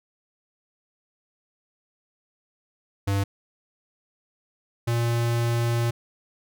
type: tone pair in turn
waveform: square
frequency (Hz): 99.1 / 117.67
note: G2 / A#2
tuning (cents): +19 / +17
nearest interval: minor third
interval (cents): 298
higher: second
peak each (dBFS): -22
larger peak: neither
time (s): 3.07-3.24 / 4.87-5.91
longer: second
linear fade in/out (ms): 10
effects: none